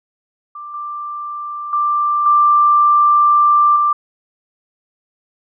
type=tone with level steps; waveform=sine; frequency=1181 Hz; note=D6; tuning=9 cents sharp; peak=-28 / -23 / -13 / -8 / -11 dBFS; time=0.55-3.93 s; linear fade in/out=5 ms; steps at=0.74 / 1.73 / 2.26 / 3.76 s; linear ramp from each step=2 ms; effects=none